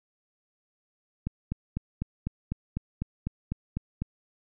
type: click train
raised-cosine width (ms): 5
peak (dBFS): -17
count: 12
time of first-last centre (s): 1.27-4.02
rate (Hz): 4
effects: none